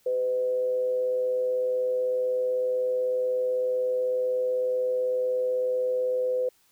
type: tone with frequency modulation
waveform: sine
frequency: 505 Hz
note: B4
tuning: 39 cents sharp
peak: -23 dBFS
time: 0.06-6.49 s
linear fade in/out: 5 ms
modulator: 118 Hz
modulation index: 0.24
effects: white hiss -64 dBFS RMS until 6.71 s